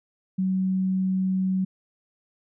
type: tone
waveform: sine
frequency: 188.1 Hz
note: F#3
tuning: 29 cents sharp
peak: -21 dBFS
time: 0.38-1.65 s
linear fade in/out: 10 ms
effects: none